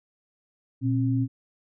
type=tone pair together; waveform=sine; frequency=119.44 / 267.8 Hz; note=A#2 / C4; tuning=+43 / +40 cents; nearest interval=octave + major second; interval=1397 cents; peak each=-23 / -25 dBFS; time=0.81-1.28 s; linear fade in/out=50 ms; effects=none